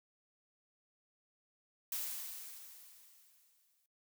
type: noise with exponential decay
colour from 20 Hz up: blue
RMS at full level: -38 dBFS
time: 1.92-3.86 s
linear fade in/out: 2 ms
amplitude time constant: 420 ms
effects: noise-tail reverb RT60 0.1 s tail -17 dB re dry